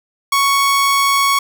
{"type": "tone", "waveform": "sawtooth", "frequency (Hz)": 1111, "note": "C#6", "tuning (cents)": 4, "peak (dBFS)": -8, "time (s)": [0.32, 1.39], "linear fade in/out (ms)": 5, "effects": []}